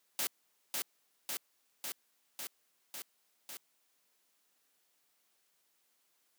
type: noise with echo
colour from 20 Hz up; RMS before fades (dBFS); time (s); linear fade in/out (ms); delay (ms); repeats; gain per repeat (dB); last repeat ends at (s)
white; -34; 0.19-0.27; 0; 550; 6; -2; 3.57
effects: white hiss -75 dBFS RMS until 6.38 s + high-pass 200 Hz 12 dB/octave